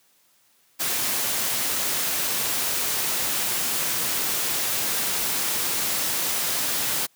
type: noise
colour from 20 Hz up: white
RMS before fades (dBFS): -25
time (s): 0.79-7.07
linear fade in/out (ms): 20
effects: white hiss -62 dBFS RMS until 7.15 s + high-pass 100 Hz 12 dB/octave